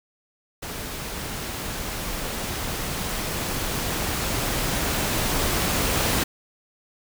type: noise with level ramp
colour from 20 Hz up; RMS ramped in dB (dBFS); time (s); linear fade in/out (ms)
pink; -33 to -22; 0.62-6.24; 10
effects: none